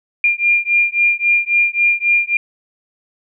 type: beating tone pair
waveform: sine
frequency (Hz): 2400 / 2403.7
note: D7 / D7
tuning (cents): +37 / +40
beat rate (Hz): 3.7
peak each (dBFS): -15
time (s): 0.24-2.37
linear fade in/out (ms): 2
effects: none